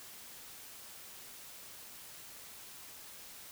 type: silence
effects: white hiss -51 dBFS RMS until 3.51 s